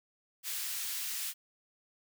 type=high-pass noise; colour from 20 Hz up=white; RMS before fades=-37 dBFS; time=0.43-1.34 s; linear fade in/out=50 ms; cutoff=1800 Hz; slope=12 dB/octave; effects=none